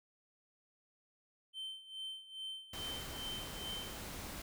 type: tone with tremolo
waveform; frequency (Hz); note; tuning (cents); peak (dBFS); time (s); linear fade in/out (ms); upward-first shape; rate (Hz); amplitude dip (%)
triangle; 3098; G7; -21; -39; 1.53-4; 50; sine; 2.4; 80
type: noise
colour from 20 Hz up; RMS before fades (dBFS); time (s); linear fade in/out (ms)
pink; -46; 2.73-4.42; 5
effects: none